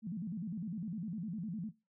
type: tone with vibrato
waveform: sine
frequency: 193.3 Hz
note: G3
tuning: 24 cents flat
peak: -37 dBFS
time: 0.02-1.72 s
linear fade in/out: 50 ms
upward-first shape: square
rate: 9.9 Hz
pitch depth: 220 cents each way
effects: noise-tail reverb RT60 0.3 s tail -24 dB re dry